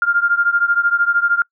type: beating tone pair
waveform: sine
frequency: 1396.9 / 1409.9 Hz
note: F6 / F6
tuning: 0 / +16 cents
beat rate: 13 Hz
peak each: -15 / -17 dBFS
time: 0.02-1.42 s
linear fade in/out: 2 ms
effects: noise-tail reverb RT60 0.1 s tail -26 dB re dry